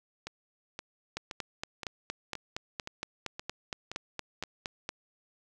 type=two click trains; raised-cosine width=0.2 ms; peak=-17 / -21 dBFS; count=17 / 9; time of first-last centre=1.17-4.891 / 0.27-4.437 s; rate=4.3 / 1.92 Hz; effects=none